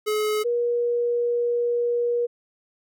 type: tone pair in turn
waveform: square / sine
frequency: 426 / 478.2 Hz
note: G#4 / A#4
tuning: +44 / +44 cents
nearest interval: major second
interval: 200 cents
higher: second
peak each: -22 / -20 dBFS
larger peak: second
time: 0.06-0.44 / 0.44-2.27 s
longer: second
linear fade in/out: 20 ms
effects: none